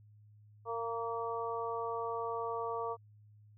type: harmonic tone with a mistuned harmonic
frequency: 230 Hz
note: A#3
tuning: 23 cents flat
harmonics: 2 / 3 / 4 / 5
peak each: -38 / -42 / -41 / -40 dBFS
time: 0.65-2.97 s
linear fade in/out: 50 ms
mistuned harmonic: 4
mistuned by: +20 cents
effects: added 105 Hz sine -57 dBFS peak until 3.57 s